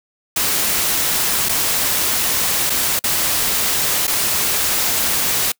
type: noise with dropouts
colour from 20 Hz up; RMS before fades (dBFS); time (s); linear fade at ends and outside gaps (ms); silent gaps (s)
white; -18; 0.36-5.52; 5; 1.488-1.492 / 2.698-2.701 / 2.992-3.039 / 4.07-4.077
effects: noise-tail reverb RT60 0.1 s tail -26 dB re dry